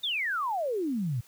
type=exponential sweep; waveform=sine; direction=down; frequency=3727 to 110 Hz; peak=-27 dBFS; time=0.03-1.21 s; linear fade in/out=10 ms; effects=white hiss -58 dBFS RMS until 1.27 s